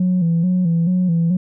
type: tone with vibrato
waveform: sine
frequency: 174.61 Hz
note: F3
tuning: in tune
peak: -12 dBFS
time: 0-1.37 s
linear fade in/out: 5 ms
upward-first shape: square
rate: 2.3 Hz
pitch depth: 76 cents each way
effects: tanh soft clip ceiling -11 dBFS